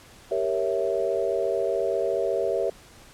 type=chord; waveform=sine; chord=G diminished seventh; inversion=none; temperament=equal; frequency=392 / 466.2 / 554.4 / 659.3 Hz; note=G4 / Bb4 / Db5 / Fb5; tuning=0 / 0 / 0 / 0 cents; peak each=-28 dBFS; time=0.31-2.7 s; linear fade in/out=5 ms; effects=pink hiss -50 dBFS RMS until 3.13 s + low-pass 11000 Hz 12 dB/octave